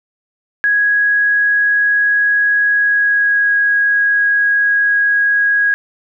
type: tone with pitch glide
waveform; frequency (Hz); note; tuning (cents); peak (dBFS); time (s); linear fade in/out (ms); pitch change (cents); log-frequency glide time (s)
sine; 1661.2 to 1650.7; G#6 to G#6; 0 to -11; -10; 0.64-5.74; 0; -11; 2.7-3.47
effects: none